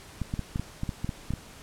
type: clicks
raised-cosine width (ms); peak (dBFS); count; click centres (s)
5; -17; 11; 0.217 / 0.339 / 0.393 / 0.559 / 0.596 / 0.834 / 0.892 / 1.045 / 1.092 / 1.306 / 1.337
effects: pink hiss -48 dBFS RMS until 1.62 s + low-pass 11000 Hz 12 dB/octave